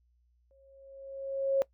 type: tone with exponential growth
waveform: sine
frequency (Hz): 544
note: C#5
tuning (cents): -33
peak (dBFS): -21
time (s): 0.51-1.62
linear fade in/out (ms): 0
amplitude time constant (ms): 240
effects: noise-tail reverb RT60 0.1 s tail -21 dB re dry + added 60 Hz sine -66 dBFS peak until 1.73 s